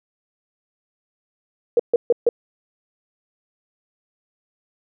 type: tone bursts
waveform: sine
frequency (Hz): 475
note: A#4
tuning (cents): +33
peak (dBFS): -11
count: 4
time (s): 1.77-2.29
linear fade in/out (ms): 2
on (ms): 25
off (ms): 140
effects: none